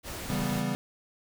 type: noise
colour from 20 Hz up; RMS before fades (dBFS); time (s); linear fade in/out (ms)
pink; -38; 0.03-0.64; 50
type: chord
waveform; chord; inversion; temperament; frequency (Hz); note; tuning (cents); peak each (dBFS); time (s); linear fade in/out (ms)
square; C# half-diminished seventh; none; equal; 138.59 / 164.81 / 196 / 246.9; C#3 / E3 / G3 / B3; 0 / 0 / 0 / 0; -35 / -36 / -33 / -34; 0.3-0.75; 0
effects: none